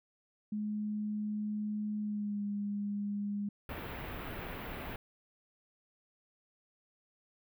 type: tone with pitch glide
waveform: sine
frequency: 210.7 to 204 Hz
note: G#3 to G#3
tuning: +25 to -31 cents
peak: -33 dBFS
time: 0.52-3.49 s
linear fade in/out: 5 ms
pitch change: -56 cents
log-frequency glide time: 2-2.43 s
type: band-stop noise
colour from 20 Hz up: pink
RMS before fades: -42 dBFS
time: 3.69-4.96 s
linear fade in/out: 2 ms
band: 2900 to 16000 Hz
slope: 24 dB/octave
effects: none